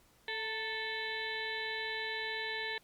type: harmonic tone with a mistuned harmonic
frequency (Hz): 439.8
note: A4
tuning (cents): -1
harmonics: 1 / 2 / 4 / 5 / 6 / 7 / 8 / 9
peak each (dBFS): -44 / -45 / -39 / -43 / -51 / -48 / -47 / -44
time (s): 0.28-2.78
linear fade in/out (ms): 2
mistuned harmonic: 2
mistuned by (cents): +43
effects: pink hiss -66 dBFS RMS until 2.83 s + Opus 48 kbps